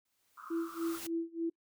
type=noise with exponential growth; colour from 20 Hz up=white; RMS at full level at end=-42 dBFS; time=0.05-1.07 s; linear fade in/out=5 ms; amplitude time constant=220 ms
type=band-pass noise; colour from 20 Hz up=pink; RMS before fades=-49 dBFS; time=0.37-0.99 s; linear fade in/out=10 ms; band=1100 to 1400 Hz; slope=96 dB/octave
type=tone with tremolo; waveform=sine; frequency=332.3 Hz; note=E4; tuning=14 cents sharp; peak=-30 dBFS; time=0.5-1.5 s; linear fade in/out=10 ms; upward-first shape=sine; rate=3.4 Hz; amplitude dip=95%
effects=noise-tail reverb RT60 0.1 s tail -26 dB re dry